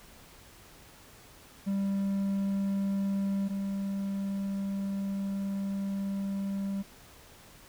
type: tone pair in turn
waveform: triangle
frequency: 196.8 / 196.8 Hz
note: G3 / G3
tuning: +7 / +7 cents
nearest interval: unison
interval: 0 cents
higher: neither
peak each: -25 / -28 dBFS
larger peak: first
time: 1.66-3.49 / 3.49-6.83 s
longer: second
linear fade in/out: 20 ms
effects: pink hiss -54 dBFS RMS until 7.68 s